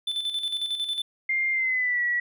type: tone with tremolo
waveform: triangle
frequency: 3520 Hz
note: A7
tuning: in tune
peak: -23 dBFS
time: 0.07-1.02 s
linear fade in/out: 5 ms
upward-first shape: square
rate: 11 Hz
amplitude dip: 55%
type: tone with pitch glide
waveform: sine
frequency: 2109 to 1934 Hz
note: C7 to B6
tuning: +13 to -37 cents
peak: -22 dBFS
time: 1.29-2.2 s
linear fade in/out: 5 ms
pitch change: -150 cents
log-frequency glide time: 1.52-2.03 s
effects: none